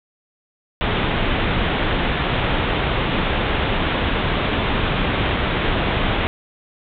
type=low-pass noise; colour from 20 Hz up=pink; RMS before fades=-20 dBFS; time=0.81-6.27 s; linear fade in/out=0 ms; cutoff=3700 Hz; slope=96 dB/octave; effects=none